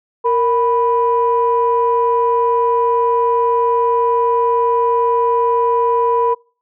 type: tone pair together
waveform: sine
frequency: 465.4 / 987.8 Hz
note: A#4 / B5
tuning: -3 / 0 cents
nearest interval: octave + minor second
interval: 1303 cents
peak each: -14 dBFS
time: 0.24-6.35 s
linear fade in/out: 20 ms
effects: noise-tail reverb RT60 0.4 s tail -26 dB re dry + tanh soft clip ceiling -4 dBFS